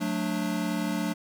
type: chord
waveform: square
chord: D major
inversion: first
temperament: equal with one note detuned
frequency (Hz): 182.34 / 220 / 293.7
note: F#3 / A3 / D4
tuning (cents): -25 / 0 / 0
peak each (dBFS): -32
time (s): 0-1.14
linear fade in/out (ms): 20
effects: none